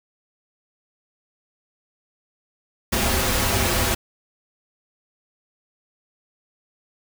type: noise with comb filter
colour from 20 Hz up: pink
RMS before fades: -21 dBFS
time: 2.92-3.95 s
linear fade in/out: 10 ms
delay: 6.7 ms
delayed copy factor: -0.75
effects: none